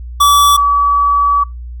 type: tone pair in turn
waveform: square / sine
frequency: 1150 / 1143.5 Hz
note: D6 / D6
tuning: -37 / -47 cents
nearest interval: unison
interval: 10 cents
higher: first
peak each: -6 / -8 dBFS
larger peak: first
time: 0.2-0.57 / 0.57-1.44 s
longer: second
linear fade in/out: 10 ms
effects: noise-tail reverb RT60 0.2 s tail -25 dB re dry + added 60 Hz sine -24 dBFS peak until 1.8 s